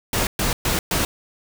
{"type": "noise bursts", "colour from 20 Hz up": "pink", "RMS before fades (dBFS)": -21, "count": 4, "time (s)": [0.13, 1.05], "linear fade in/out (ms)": 2, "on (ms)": 140, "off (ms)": 120, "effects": []}